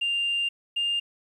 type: tone pair in turn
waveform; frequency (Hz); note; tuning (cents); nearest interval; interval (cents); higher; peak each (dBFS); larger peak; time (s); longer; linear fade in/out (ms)
sine; 2794 / 2807; F7 / F7; 0 / +8; unison; 8; second; -22; neither; 0.01-0.49 / 0.76-1; first; 10
effects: tanh soft clip ceiling -20 dBFS + 10-bit

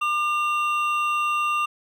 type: tone pair together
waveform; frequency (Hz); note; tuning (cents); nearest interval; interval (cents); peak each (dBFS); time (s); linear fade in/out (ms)
triangle; 1200 / 2754; D6 / F7; +37 / -25; octave + major second; 1438; -20 / -25; 0.01-1.66; 10
effects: none

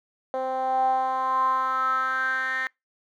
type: tone with band-pass filter sweep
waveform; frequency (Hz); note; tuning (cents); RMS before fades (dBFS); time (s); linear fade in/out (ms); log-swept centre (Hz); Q
10% pulse; 260.8; C4; -5; -25; 0.34-2.67; 0; 610 to 1900; 7.6
effects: noise-tail reverb RT60 0.2 s tail -25 dB re dry

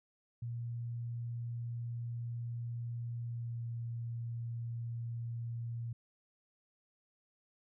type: tone with pitch glide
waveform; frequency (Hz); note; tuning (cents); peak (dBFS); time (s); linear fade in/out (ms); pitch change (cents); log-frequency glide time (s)
sine; 118.2 to 117.05; A#2 to A#2; +24 to +8; -37; 0.42-5.93; 5; -16; 3.23-3.65
effects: none

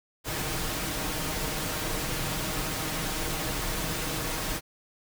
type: noise with comb filter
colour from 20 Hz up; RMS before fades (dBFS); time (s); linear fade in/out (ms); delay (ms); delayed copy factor
pink; -31; 0.24-4.61; 50; 6.4; +0.5
effects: none

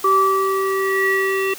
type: tone with low-pass filter sweep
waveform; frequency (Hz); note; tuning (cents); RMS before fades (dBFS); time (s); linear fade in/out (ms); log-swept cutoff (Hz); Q
square; 386.4; G4; -25; -18; 0.04-1.54; 5; 1100 to 2500; 7
effects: white hiss -36 dBFS RMS until 1.58 s

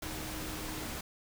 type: tone in noise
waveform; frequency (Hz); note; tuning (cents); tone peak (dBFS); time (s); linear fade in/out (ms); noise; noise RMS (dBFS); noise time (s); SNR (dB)
sine; 311.1; D#4; 0; -45; 0.02-0.87; 5; pink; -40; 0.02-1.01; -8
effects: none

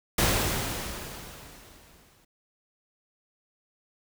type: noise with exponential decay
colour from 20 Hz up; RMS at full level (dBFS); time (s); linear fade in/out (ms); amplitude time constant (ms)
pink; -22; 0.18-2.25; 5; 450
effects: none

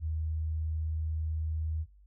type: tone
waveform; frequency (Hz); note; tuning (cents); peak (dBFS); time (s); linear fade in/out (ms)
sine; 79; D#2; +27; -30; 0-1.86; 50
effects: noise-tail reverb RT60 0.2 s tail -21 dB re dry + added 50 Hz sine -55 dBFS peak until 2.06 s

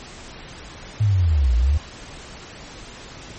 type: linear two-way sweep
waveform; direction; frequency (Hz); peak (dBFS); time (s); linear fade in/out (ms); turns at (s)
sine; down then up; 110 to 56.1 to 78.5; -14; 1-1.78; 10; 1.56
effects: pink hiss -39 dBFS RMS until 3.38 s + MP3 32 kbps

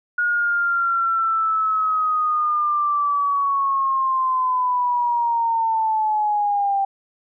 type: linear sweep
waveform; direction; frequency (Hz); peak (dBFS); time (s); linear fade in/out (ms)
sine; down; 1443 to 784; -17; 0.18-6.85; 5
effects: none

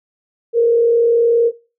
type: tone with frequency modulation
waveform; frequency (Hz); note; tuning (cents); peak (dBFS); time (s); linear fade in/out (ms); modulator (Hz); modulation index
sine; 466.2; A#4; 0; -9; 0.53-1.52; 50; 39.8; 0.39
effects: noise-tail reverb RT60 0.3 s tail -18 dB re dry

